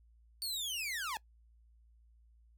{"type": "linear sweep", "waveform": "sawtooth", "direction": "down", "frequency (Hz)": [4522, 818], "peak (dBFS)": -33, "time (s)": [0.42, 1.17], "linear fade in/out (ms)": 0, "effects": ["noise-tail reverb RT60 0.1 s tail -22 dB re dry", "added 57 Hz sine -61 dBFS peak until 2.57 s"]}